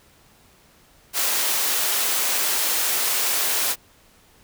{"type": "high-pass noise", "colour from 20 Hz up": "white", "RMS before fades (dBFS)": -22, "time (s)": [1.13, 3.76], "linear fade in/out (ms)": 50, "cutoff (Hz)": 390, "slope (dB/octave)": 12, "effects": ["pink hiss -55 dBFS RMS until 4.43 s"]}